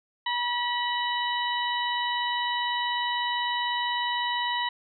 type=harmonic tone with a mistuned harmonic; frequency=966 Hz; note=B5; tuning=39 cents flat; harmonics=1 / 2 / 3 / 4; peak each=-28 / -31 / -33 / -34 dBFS; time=0.26-4.69 s; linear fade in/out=5 ms; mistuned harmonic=3; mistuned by=+49 cents; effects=none